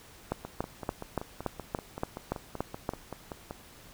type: two click trains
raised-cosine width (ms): 1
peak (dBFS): -15 / -23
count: 10 / 17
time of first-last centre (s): 0.32-2.891 / 0.45-3.509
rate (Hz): 3.5 / 5.23
effects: pink hiss -53 dBFS RMS until 3.93 s